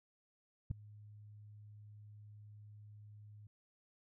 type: tone with ADSR envelope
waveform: sine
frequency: 104.8 Hz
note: G#2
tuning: 16 cents sharp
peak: -29 dBFS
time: 0.7-3.47 s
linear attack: 12 ms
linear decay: 4 ms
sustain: -24 dB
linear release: 3 ms
effects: none